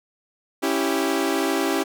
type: chord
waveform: sawtooth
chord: C# diminished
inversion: none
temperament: equal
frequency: 277.2 / 329.6 / 392 Hz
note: C#4 / E4 / G4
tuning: 0 / 0 / 0 cents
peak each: -21 dBFS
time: 0.62-1.84 s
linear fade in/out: 20 ms
effects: none